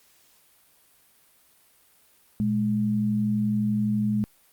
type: tone pair together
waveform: sine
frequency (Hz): 118.22 / 210.1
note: A#2 / G#3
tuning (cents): +25 / +20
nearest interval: minor seventh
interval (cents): 995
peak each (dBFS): -29 / -22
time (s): 2.4-4.24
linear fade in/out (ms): 0
effects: white hiss -60 dBFS RMS until 4.52 s + Opus 48 kbps